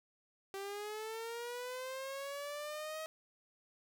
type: linear sweep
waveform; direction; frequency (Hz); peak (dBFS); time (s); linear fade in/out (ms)
sawtooth; up; 388 to 636; -37; 0.54-3.06; 0
effects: none